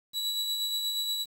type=tone with tremolo; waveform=40% pulse; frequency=3919 Hz; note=B7; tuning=14 cents flat; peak=-26 dBFS; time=0.13-1.26 s; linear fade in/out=50 ms; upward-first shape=sine; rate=8.4 Hz; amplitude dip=35%; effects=9-bit